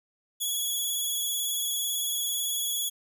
10% pulse tone with vibrato, 3366 Hz, G#7, 23 cents sharp, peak -20 dBFS, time 0.4-2.9 s, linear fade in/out 20 ms, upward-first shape sine, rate 18 Hz, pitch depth 24 cents each way, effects none

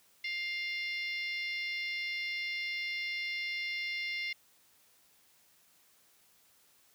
harmonic tone with a mistuned harmonic, 700 Hz, F5, 4 cents sharp, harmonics 3 / 4 / 5 / 6 / 7 / 8, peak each -35 / -43 / -46 / -46 / -51 / -49 dBFS, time 0.24-4.33 s, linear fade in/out 5 ms, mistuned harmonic 8, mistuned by -57 cents, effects white hiss -66 dBFS RMS until 6.94 s + high-pass 60 Hz 12 dB/octave

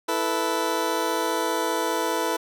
20% pulse chord, E suspended fourth, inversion none, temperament just, 329.6 / 439.5 / 494.4 Hz, E4 / A4 / B4, 0 / -2 / +2 cents, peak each -23 dBFS, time 0.08-2.37 s, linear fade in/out 10 ms, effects none

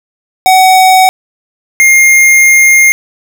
square tone pair in turn, 751 / 2124 Hz, F#5 / C7, +26 / +25 cents, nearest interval octave + tritone, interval 1799 cents, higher second, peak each -3 dBFS, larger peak neither, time 0.46-1.09 / 1.8-2.92 s, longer second, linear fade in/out 0 ms, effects none

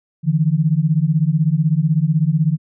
sine beating tone pair, 148.8 / 164.8 Hz, D3 / E3, +23 / 0 cents, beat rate 16 Hz, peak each -16 dBFS, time 0.23-2.58 s, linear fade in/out 50 ms, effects none

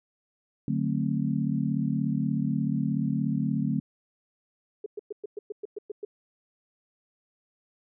sine chord, D dominant seventh, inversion none, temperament just, 146.83 / 183.54 / 220.2 / 264.3 Hz, D3 / F#3 / A3 / C4, 0 / -14 / +2 / +18 cents, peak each -29 / -31 / -29 / -31 dBFS, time 0.68-3.8 s, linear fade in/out 2 ms
sine tone bursts, 415.3 Hz, G#4, in tune, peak -31 dBFS, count 10, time 4.84-6.05 s, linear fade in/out 5 ms, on 22 ms, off 110 ms
effects none

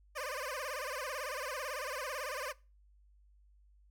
15% pulse tone with vibrato, 554.4 Hz, C#5, in tune, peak -31 dBFS, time 0.15-2.53 s, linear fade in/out 20 ms, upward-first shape sine, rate 18 Hz, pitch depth 180 cents each way, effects noise-tail reverb RT60 0.3 s tail -21 dB re dry + added 50 Hz sine -61 dBFS peak until 3.9 s

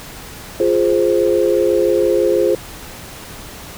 sine chord, F minor, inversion none, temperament equal, 349.2 / 415.3 / 523.3 Hz, F4 / Ab4 / C5, 0 / 0 / 0 cents, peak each -16 dBFS, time 0.6-2.55 s, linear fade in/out 2 ms, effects pink hiss -34 dBFS RMS until 3.77 s

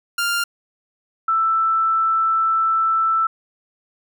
sawtooth / sine tone pair in turn, 1396.9 / 1325 Hz, F6 / E6, 0 / +9 cents, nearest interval minor second, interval 91 cents, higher first, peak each -15 dBFS, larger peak neither, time 0.18-0.44 / 1.28-3.27 s, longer second, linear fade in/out 5 ms, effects none

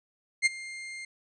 40% pulse tone with ADSR envelope, 2112 Hz, C7, 16 cents sharp, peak -17 dBFS, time 0.42-1.05 s, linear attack 39 ms, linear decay 21 ms, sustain -20 dB, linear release 4 ms, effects resampled to 24000 Hz

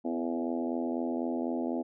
harmonic tone with a mistuned harmonic, 84 Hz, E2, 33 cents sharp, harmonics 3 / 4 / 5 / 6 / 7 / 8 / 9 / 10, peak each -32 / -35 / -41 / -41 / -42 / -40 / -46 / -47 dBFS, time 0.04-1.83 s, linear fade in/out 20 ms, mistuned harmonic 4, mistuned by -22 cents, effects none

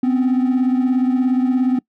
triangle beating tone pair, 252.6 / 269.6 Hz, B3 / C#4, +39 / -48 cents, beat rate 17 Hz, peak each -12 / -18 dBFS, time 0.03-1.79 s, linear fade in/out 5 ms, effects noise-tail reverb RT60 0.1 s tail -24 dB re dry + tanh soft clip ceiling -8 dBFS

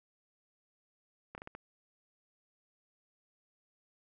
slowing click train, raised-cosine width 0.5 ms, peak -29 dBFS, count 5, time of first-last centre 1.35-1.55 s, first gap 29 ms, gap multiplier 1.38, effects none

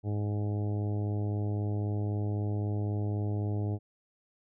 harmonic tone, 103.83 Hz, G#2, in tune, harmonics 1 / 2 / 3 / 4 / 5 / 6 / 7 / 8, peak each -29 / -40 / -39 / -42 / -49 / -48 / -49 / -53 dBFS, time 0.03-3.79 s, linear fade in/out 50 ms, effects none

